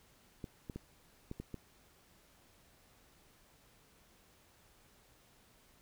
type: clicks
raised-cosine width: 3 ms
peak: -29 dBFS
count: 6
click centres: 0.442 / 0.698 / 0.76 / 1.314 / 1.4 / 1.543 s
effects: pink hiss -66 dBFS RMS until 5.81 s